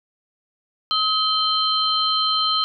sine tone cluster, 1273 / 3122 / 4129 Hz, D#6 / G7 / C8, +39 / -8 / -24 cents, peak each -22 dBFS, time 0.91-2.64 s, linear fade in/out 0 ms, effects none

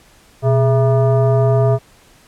sine tone with frequency modulation, 123.47 Hz, B2, in tune, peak -10 dBFS, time 0.42-1.79 s, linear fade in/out 50 ms, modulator 539 Hz, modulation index 0.94, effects pink hiss -49 dBFS RMS until 2.27 s + low-pass 12000 Hz 12 dB/octave

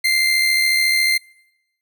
30% pulse tone with amplitude modulation, 2089 Hz, C7, 3 cents flat, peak -10 dBFS, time 0.04-1.18 s, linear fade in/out 10 ms, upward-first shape sine, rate 74 Hz, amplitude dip 40%, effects noise-tail reverb RT60 1.0 s tail -26 dB re dry

